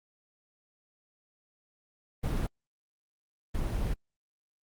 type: noise bursts at uneven times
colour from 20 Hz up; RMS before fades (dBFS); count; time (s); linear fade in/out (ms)
brown; -30; 2; 2.23-2.47 / 3.54-3.94; 10
effects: Opus 24 kbps